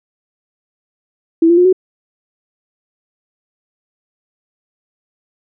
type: tone with pitch steps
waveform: sine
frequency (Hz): 329.6 / 343.2 / 357.4 / 372.1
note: E4 / F4 / F4 / F#4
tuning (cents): 0 / -30 / +40 / +10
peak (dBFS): -6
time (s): 1.42-1.728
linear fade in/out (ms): 5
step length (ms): 77
effects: none